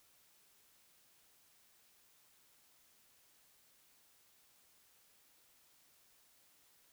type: silence
effects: white hiss -69 dBFS RMS until 6.92 s